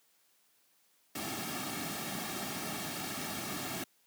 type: noise with comb filter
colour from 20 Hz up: pink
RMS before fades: -38 dBFS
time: 1.15-3.84 s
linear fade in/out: 5 ms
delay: 2 ms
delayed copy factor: -0.65
effects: white hiss -70 dBFS RMS until 4.06 s + high-pass 150 Hz 12 dB/octave